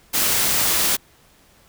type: noise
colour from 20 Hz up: white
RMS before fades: -19 dBFS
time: 0.13-0.97 s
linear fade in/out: 20 ms
effects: pink hiss -54 dBFS RMS until 1.68 s